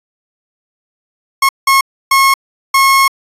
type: tone bursts at uneven times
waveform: 30% pulse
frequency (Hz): 1086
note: C#6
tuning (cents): -36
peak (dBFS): -4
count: 4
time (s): 1.42-1.49 / 1.67-1.81 / 2.11-2.34 / 2.74-3.08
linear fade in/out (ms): 5
effects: resampled to 32000 Hz